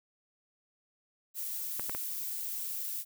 violet noise, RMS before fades -37 dBFS, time 1.34-3.05 s, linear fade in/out 50 ms
clicks, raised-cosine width 0.5 ms, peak -23 dBFS, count 3, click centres 1.796 / 1.896 / 1.949 s
effects none

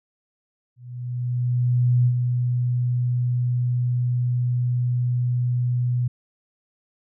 sine tone with ADSR envelope, 123.1 Hz, B2, 5 cents flat, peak -14 dBFS, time 0.76-6.08 s, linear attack 1300 ms, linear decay 66 ms, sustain -5 dB, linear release 7 ms, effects none

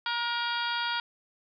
harmonic tone with a mistuned harmonic, 471.9 Hz, A#4, 21 cents sharp, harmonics 2 / 3 / 4 / 5 / 6 / 7 / 8 / 9 / 10, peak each -33 / -32 / -41 / -41 / -42 / -35 / -41 / -46 / -40 dBFS, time 0.06-1 s, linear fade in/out 2 ms, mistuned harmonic 3, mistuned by +17 cents, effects none

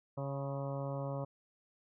harmonic tone with a mistuned harmonic, 138.59 Hz, C#3, in tune, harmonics 1 / 2 / 3 / 4 / 5 / 6 / 7 / 8 / 9, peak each -38 / -46 / -49 / -41 / -49 / -53 / -50 / -52 / -55 dBFS, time 0.17-1.25 s, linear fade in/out 10 ms, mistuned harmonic 8, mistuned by -25 cents, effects none

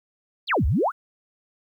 sine exponential two-way sweep, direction down then up, 4999 to 58.27 to 1569 Hz, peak -18 dBFS, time 0.47-0.92 s, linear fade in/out 50 ms, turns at 0.66 s, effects 10-bit

